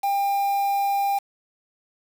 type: tone with quantisation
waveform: triangle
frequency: 798 Hz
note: G5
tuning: 31 cents sharp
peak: -18 dBFS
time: 0.03-1.19 s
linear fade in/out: 10 ms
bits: 6
effects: none